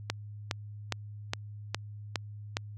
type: click train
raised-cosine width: 0.2 ms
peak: -12 dBFS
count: 7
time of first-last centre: 0.1-2.569 s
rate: 2.43 Hz
effects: added 104 Hz sine -41 dBFS peak until 2.77 s